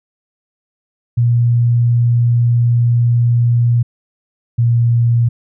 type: tone pair in turn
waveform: sine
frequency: 119.2 / 118.04 Hz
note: A#2 / A#2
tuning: +39 / +22 cents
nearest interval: unison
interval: 17 cents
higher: first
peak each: -9 dBFS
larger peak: neither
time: 1.17-3.83 / 4.58-5.29 s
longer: first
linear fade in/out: 10 ms
effects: none